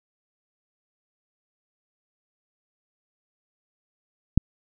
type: click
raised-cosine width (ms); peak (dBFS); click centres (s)
5; -3; 4.376
effects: none